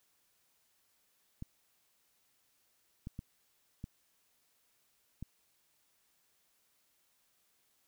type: clicks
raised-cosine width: 5 ms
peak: -29 dBFS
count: 5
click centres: 1.424 / 3.071 / 3.191 / 3.841 / 5.226 s
effects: white hiss -74 dBFS RMS until 7.87 s